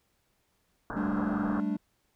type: low-pass noise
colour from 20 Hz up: white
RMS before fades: -37 dBFS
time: 0.9-1.6 s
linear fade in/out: 0 ms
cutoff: 1600 Hz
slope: 96 dB/octave
type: chord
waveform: triangle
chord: G suspended second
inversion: none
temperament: equal with one note detuned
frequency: 196 / 218.2 / 293.7 Hz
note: G3 / A3 / D4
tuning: 0 / -14 / 0 cents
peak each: -30 dBFS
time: 0.96-1.77 s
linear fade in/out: 10 ms
effects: pink hiss -73 dBFS RMS until 2.15 s